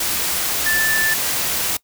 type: tone in noise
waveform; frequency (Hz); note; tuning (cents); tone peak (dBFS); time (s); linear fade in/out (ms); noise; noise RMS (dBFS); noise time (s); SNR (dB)
sine; 1760; A6; 0; -17; 0.66-1.14; 5; white; -21; 0-1.77; +1
effects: noise-tail reverb RT60 0.1 s tail -21 dB re dry